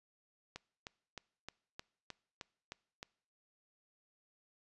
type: click train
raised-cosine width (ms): 0.2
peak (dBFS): -27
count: 9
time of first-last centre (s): 0.56-3.029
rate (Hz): 3.24
effects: noise-tail reverb RT60 0.6 s tail -24 dB re dry + resampled to 24000 Hz